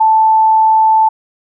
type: tone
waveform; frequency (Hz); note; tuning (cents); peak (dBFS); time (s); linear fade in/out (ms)
sine; 879; A5; -2; -6; 0-1.09; 10
effects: none